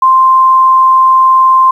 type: tone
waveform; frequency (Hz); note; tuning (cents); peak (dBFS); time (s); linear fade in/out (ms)
sine; 1046.5; C6; 0; -3; 0.02-1.71; 5
effects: 7-bit